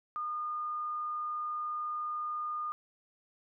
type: tone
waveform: sine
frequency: 1219 Hz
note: D#6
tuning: 36 cents flat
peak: -33 dBFS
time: 0.16-2.72 s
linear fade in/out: 0 ms
effects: none